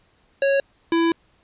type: tone pair in turn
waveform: square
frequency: 552 / 332.8 Hz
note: C#5 / E4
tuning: -7 / +17 cents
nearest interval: major sixth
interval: 876 cents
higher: first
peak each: -17 dBFS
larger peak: neither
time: 0.42-0.6 / 0.92-1.12 s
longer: second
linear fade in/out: 2 ms
effects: pink hiss -61 dBFS RMS until 1.43 s + resampled to 8000 Hz